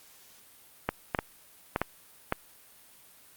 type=clicks; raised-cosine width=0.5 ms; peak=-11 dBFS; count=6; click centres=0.89 / 1.148 / 1.189 / 1.761 / 1.816 / 2.324 s; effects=white hiss -56 dBFS RMS until 3.36 s + Opus 48 kbps